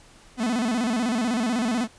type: tone with vibrato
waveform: 45% pulse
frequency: 234.2 Hz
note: A#3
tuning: 8 cents sharp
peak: -22 dBFS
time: 0.37-1.88 s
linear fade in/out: 50 ms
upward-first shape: square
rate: 16 Hz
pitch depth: 120 cents each way
effects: pink hiss -52 dBFS RMS until 1.98 s + resampled to 22050 Hz